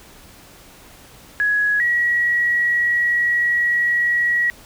sine tone pair in turn, 1675 / 1916.6 Hz, G#6 / A#6, +14 / +48 cents, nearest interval major second, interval 234 cents, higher second, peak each -15 dBFS, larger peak neither, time 1.4-1.8 / 1.8-4.5 s, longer second, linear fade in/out 0 ms, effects pink hiss -45 dBFS RMS until 4.65 s

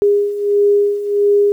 sine beating tone pair, 406.9 / 408.4 Hz, G#4 / G#4, -35 / -29 cents, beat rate 1.5 Hz, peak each -17 / -12 dBFS, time 0.02-1.52 s, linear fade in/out 0 ms, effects 8-bit

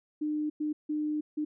sine tone bursts at uneven times, 302.3 Hz, D#4, 50 cents flat, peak -28 dBFS, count 4, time 0.21-0.5 / 0.6-0.73 / 0.89-1.21 / 1.37-1.45 s, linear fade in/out 10 ms, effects none

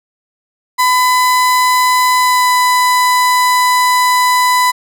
35% pulse tone with pitch glide, 1004 to 998.2 Hz, B5 to B5, +28 to +18 cents, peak -7 dBFS, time 0.78-4.72 s, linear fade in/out 20 ms, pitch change -10 cents, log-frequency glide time 2.18-2.48 s, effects none

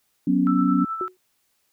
sine chord, F# suspended fourth, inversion none, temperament just, 185 / 246.7 / 277.5 Hz, F#3 / B3 / C#4, 0 / -2 / +2 cents, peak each -22 / -22 / -20 dBFS, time 0.27-0.85 s, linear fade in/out 5 ms
sine tone with tremolo, 1322 Hz, E6, 5 cents sharp, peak -24 dBFS, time 0.47-1.08 s, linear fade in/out 0 ms, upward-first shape sine, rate 9.4 Hz, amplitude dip 50%
sine tone with exponential decay, 367.7 Hz, F#4, 11 cents flat, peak -24 dBFS, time 1.01-1.17 s, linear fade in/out 1 ms, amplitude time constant 34 ms
effects white hiss -69 dBFS RMS until 1.72 s

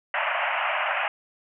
pink band-pass noise, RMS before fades -26 dBFS, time 0.14-1.08 s, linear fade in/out 2 ms, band 590 to 2900 Hz, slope 96 dB/octave, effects none

